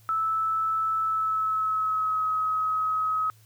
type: tone with pitch glide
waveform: sine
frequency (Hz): 1311 to 1272.9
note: E6 to D#6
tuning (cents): -10 to +39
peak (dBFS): -23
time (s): 0.09-3.3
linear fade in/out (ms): 0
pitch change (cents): -51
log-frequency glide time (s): 1.03-2.28
effects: added 109 Hz sine -54 dBFS peak until 3.45 s + white hiss -61 dBFS RMS until 3.45 s